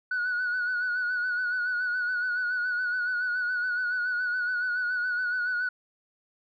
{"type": "tone with vibrato", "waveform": "sine", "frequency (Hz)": 1472, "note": "F#6", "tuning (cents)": -9, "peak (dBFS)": -24, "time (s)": [0.11, 5.69], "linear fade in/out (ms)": 5, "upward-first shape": "sine", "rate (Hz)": 7.1, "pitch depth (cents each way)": 44, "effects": ["tanh soft clip ceiling -23 dBFS"]}